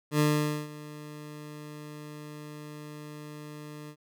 20% pulse tone with ADSR envelope, 150 Hz, D3, 37 cents sharp, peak -16 dBFS, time 0.11-3.96 s, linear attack 84 ms, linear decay 480 ms, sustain -20 dB, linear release 70 ms, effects none

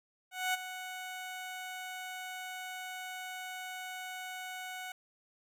15% pulse tone with ADSR envelope, 740 Hz, F#5, in tune, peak -22 dBFS, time 0.31-4.92 s, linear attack 230 ms, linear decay 18 ms, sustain -12 dB, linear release 3 ms, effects none

